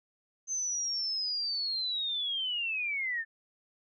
sine linear sweep, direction down, 6272 to 1760 Hz, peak -30 dBFS, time 0.47-3.25 s, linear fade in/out 50 ms, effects none

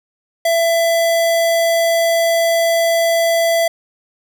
square tone, 668 Hz, E5, 23 cents sharp, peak -13 dBFS, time 0.45-3.68 s, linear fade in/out 5 ms, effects none

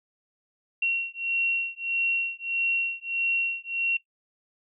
sine beating tone pair, 2735 / 2736.6 Hz, F7 / F7, -37 / -36 cents, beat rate 1.6 Hz, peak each -27 dBFS, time 0.82-3.97 s, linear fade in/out 5 ms, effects noise-tail reverb RT60 0.1 s tail -17 dB re dry

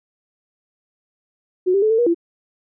sine tone with pitch steps, 366.4 / 394.9 / 432.8 / 446.9 / 479 / 339.4 Hz, F#4 / G4 / A4 / A4 / A#4 / F4, -17 / +13 / -29 / +27 / +47 / -49 cents, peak -13 dBFS, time 1.66-2.146 s, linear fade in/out 20 ms, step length 81 ms, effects none

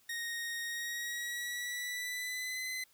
sawtooth tone with pitch glide, 1864.7 to 2033 Hz, A#6 to B6, 0 to +50 cents, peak -33 dBFS, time 0.09-2.84 s, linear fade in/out 5 ms, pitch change +150 cents, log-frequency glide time 0.64-2.7 s, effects white hiss -67 dBFS RMS until 2.93 s

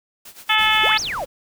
white noise with tremolo, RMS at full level -39 dBFS, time 0.25-0.93 s, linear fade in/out 5 ms, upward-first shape sine, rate 8.5 Hz, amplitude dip 80%
harmonic tone, 433 Hz, A4, 28 cents flat, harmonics 2 / 3 / 4 / 5 / 6 / 7 / 8, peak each -22 / -22 / -22 / -22 / -22 / -22 / -22 dBFS, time 0.49-0.98 s, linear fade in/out 10 ms
pink noise, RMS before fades -38 dBFS, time 0.57-1.26 s, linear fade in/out 20 ms
sine exponential two-way sweep, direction up then down, 327.8 to 6645 to 486.7 Hz, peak -23 dBFS, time 0.83-1.25 s, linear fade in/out 10 ms, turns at 1 s
effects none

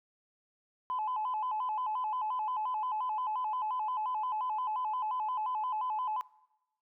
sine tone with vibrato, 932.3 Hz, A#5, in tune, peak -30 dBFS, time 0.9-6.21 s, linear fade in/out 0 ms, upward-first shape square, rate 5.7 Hz, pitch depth 140 cents each way, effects noise-tail reverb RT60 1.0 s tail -22 dB re dry + tanh soft clip ceiling -26 dBFS

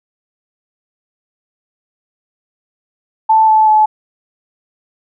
sine tone with pitch steps, 880 / 869.9 / 859.9 Hz, A5 / A5 / A5, 0 / -20 / -40 cents, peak -6 dBFS, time 3.29-3.86 s, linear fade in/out 10 ms, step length 190 ms, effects none

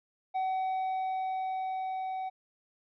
triangle tone with level ramp, 755 Hz, F#5, 35 cents sharp, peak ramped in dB -26 to -31 dBFS, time 0.34-2.3 s, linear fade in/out 20 ms, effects resampled to 11025 Hz

